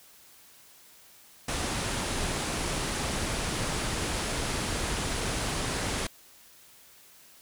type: low-pass noise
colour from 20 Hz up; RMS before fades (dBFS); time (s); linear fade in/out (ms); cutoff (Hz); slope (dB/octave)
pink; -31; 1.48-6.07; 5; 11000; 96
effects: white hiss -55 dBFS RMS until 7.41 s